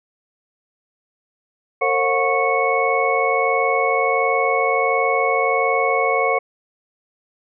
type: tone cluster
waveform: sine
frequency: 456.6 / 538 / 725 / 1102 / 2208 Hz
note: A#4 / C5 / F#5 / C#6 / C#7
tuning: -36 / +48 / -35 / -11 / -7 cents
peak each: -22 dBFS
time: 1.81-6.39 s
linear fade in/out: 10 ms
effects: none